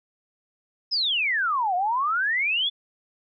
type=exponential two-way sweep; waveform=sine; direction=down then up; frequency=5274 to 698.5 to 3527 Hz; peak=-21 dBFS; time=0.91-2.7 s; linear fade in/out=20 ms; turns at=1.75 s; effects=none